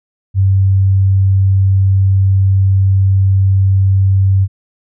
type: tone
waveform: sine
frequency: 96.5 Hz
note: G2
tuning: 27 cents flat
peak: -7 dBFS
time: 0.34-4.48 s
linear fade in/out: 50 ms
effects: none